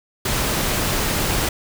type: noise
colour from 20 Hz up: pink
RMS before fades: -21 dBFS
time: 0.25-1.49 s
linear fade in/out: 5 ms
effects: none